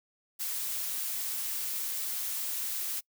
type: noise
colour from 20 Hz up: blue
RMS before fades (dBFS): -34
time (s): 0.39-3.01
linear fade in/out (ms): 20
effects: noise-tail reverb RT60 0.1 s tail -25 dB re dry